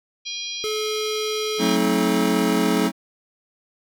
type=harmonic tone; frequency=811 Hz; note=G#5; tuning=41 cents flat; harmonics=3 / 4 / 5 / 6 / 7; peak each=-36 / -31 / -34 / -37 / -35 dBFS; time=0.25-1.77 s; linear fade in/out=20 ms
type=tone with pitch glide; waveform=square; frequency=429.7 to 427 Hz; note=A4 to G#4; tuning=-41 to +48 cents; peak=-25 dBFS; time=0.64-2.87 s; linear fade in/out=0 ms; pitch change=-11 cents; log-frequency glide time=2.33-2.59 s
type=chord; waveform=square; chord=F# diminished seventh; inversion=none; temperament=just; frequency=185 / 222 / 266.4 / 319.7 Hz; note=F#3 / A3 / C4 / Eb4; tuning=0 / +16 / +31 / +47 cents; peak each=-25 dBFS; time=1.58-2.92 s; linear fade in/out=50 ms
effects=none